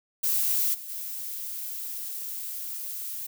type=noise with level steps; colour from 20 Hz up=violet; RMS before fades=-25 / -40 / -35 dBFS; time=0.23-3.27 s; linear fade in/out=10 ms; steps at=0.73 / 0.88 s; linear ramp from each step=20 ms; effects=none